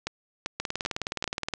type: two click trains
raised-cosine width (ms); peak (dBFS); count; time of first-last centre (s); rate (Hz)
0.2; -12 / -12; 19 / 4; 0.6-1.538 / 0.07-1.242; 19.2 / 2.56
effects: resampled to 22050 Hz + 9-bit